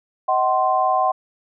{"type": "chord", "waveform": "sine", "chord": "C diminished", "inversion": "first", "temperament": "just", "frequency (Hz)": [627.9, 753.5, 1046.5], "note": ["Eb5", "Gb5", "C6"], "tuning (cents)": [16, 31, 0], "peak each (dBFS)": [-23, -18, -20], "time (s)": [0.28, 1.12], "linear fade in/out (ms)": 10, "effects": []}